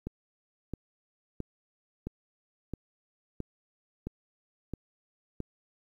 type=click train; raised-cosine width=3 ms; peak=-22 dBFS; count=9; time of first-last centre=0.07-5.403 s; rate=1.5 Hz; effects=10-bit